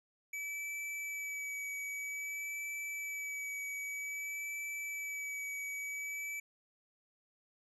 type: tone with vibrato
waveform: square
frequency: 2293 Hz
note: D7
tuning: 42 cents flat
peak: -39 dBFS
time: 0.33-6.4 s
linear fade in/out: 5 ms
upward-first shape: sine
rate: 0.52 Hz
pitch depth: 15 cents each way
effects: resampled to 32000 Hz